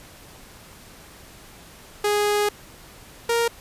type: tone pair in turn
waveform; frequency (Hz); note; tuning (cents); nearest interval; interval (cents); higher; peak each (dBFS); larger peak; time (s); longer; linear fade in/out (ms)
sawtooth; 414.3 / 466.7; G#4 / A#4; -4 / +2; major second; 206; second; -15; neither; 2.04-2.49 / 3.29-3.48; first; 5
effects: pink hiss -46 dBFS RMS until 3.6 s + resampled to 32000 Hz